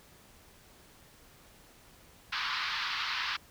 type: band-pass noise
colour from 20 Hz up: pink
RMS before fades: -34 dBFS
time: 2.32-3.37 s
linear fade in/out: 10 ms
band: 1000 to 4900 Hz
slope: 48 dB/octave
effects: pink hiss -58 dBFS RMS until 3.5 s